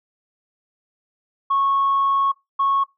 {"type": "tone pair in turn", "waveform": "sine", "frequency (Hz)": [1100, 1100], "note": ["C#6", "C#6"], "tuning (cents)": [-14, -14], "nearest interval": "unison", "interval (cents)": 0, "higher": "neither", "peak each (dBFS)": -15, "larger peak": "neither", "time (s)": [[1.5, 2.32], [2.59, 2.84]], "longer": "first", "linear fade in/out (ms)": 10, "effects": ["noise-tail reverb RT60 0.2 s tail -23 dB re dry", "tanh soft clip ceiling -12 dBFS"]}